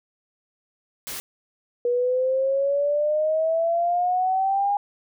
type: noise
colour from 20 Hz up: white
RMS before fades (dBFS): -33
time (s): 1.07-1.2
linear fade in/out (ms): 0
type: exponential sweep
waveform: sine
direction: up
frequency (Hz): 480.4 to 818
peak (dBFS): -19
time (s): 1.85-4.77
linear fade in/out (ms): 2
effects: none